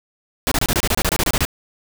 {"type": "noise bursts", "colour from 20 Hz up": "pink", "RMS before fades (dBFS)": -18, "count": 14, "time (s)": [0.47, 1.451], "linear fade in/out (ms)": 0, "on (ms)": 45, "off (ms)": 27, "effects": []}